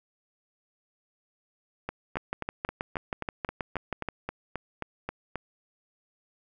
two click trains, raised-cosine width 0.5 ms, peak -15 / -17 dBFS, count 13 / 14, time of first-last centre 2.17-4.087 / 1.89-5.357 s, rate 6.26 / 3.75 Hz, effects none

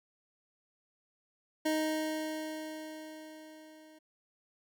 25% pulse tone with level ramp, 311.8 Hz, D#4, 4 cents sharp, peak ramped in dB -24 to -51 dBFS, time 1.65-3.99 s, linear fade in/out 10 ms, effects none

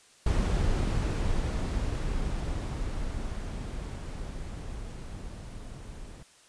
brown noise with level ramp, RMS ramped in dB -25 to -43 dBFS, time 0.26-6.23 s, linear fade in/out 5 ms, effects white hiss -58 dBFS RMS until 6.48 s + resampled to 22050 Hz

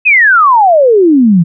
sine exponential sweep, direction down, 2609 to 160 Hz, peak -3 dBFS, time 0.05-1.44 s, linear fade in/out 20 ms, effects none

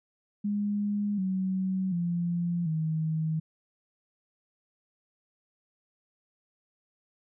sine tone with pitch steps, 205.4 / 188.35 / 172.72 / 158.39 Hz, G#3 / F#3 / F3 / D#3, -19 / +31 / -19 / +31 cents, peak -26 dBFS, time 0.44-3.4 s, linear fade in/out 10 ms, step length 740 ms, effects none

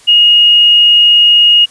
sine tone, 2868 Hz, F7, 45 cents sharp, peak -3 dBFS, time 0.07-1.66 s, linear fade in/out 20 ms, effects white hiss -41 dBFS RMS until 1.7 s + resampled to 22050 Hz

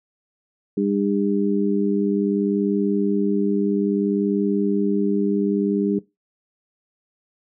harmonic tone, 100.6 Hz, G2, 45 cents sharp, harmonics 2 / 3 / 4, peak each -21 / -23 / -24 dBFS, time 0.77-5.99 s, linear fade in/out 5 ms, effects noise-tail reverb RT60 0.2 s tail -19 dB re dry

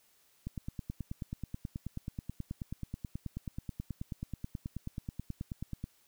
click train, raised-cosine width 5 ms, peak -25 dBFS, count 51, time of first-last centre 0.47-5.841 s, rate 9.31 Hz, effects white hiss -68 dBFS RMS until 6.07 s

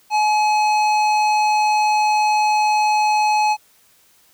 sine tone with hard clipping, 849 Hz, G#5, 38 cents sharp, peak -16 dBFS, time 0.1-3.57 s, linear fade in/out 50 ms, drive 13 dB, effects white hiss -55 dBFS RMS until 4.33 s

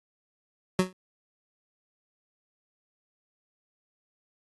25% pulse tone with exponential decay, 185 Hz, F#3, in tune, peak -14 dBFS, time 0.79-0.93 s, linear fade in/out 2 ms, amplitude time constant 30 ms, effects AAC 32 kbps

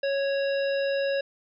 harmonic tone with a mistuned harmonic, 553 Hz, C#5, 4 cents flat, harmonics 1 / 3 / 5 / 7 / 9, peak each -24 / -34 / -38 / -41 / -43 dBFS, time 0.03-1.21 s, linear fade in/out 5 ms, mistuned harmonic 9, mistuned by +27 cents, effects none

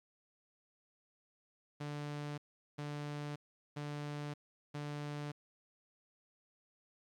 sawtooth tone bursts, 146.83 Hz, D3, in tune, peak -36 dBFS, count 4, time 1.8-5.32 s, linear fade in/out 10 ms, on 580 ms, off 400 ms, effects low-pass 6000 Hz 12 dB/octave + 12-bit

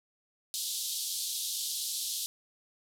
pink band-pass noise, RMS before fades -35 dBFS, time 0.54-2.26 s, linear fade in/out 0 ms, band 3400 to 14000 Hz, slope 48 dB/octave, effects none

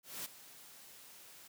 white noise with ADSR envelope, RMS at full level -41 dBFS, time 0.03-1.48 s, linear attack 220 ms, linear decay 15 ms, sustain -15 dB, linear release 10 ms, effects high-pass 100 Hz 12 dB/octave

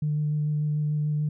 sine tone with vibrato, 150 Hz, D3, 37 cents sharp, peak -22 dBFS, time 0.02-1.29 s, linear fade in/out 5 ms, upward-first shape square, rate 6.8 Hz, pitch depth 9 cents each way, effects tanh soft clip ceiling -18 dBFS

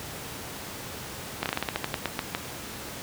slowing click train, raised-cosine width 0.3 ms, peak -10 dBFS, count 13, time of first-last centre 1.43-2.349 s, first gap 28 ms, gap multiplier 1.17, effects pink hiss -38 dBFS RMS until 3.02 s + high-pass 80 Hz 12 dB/octave

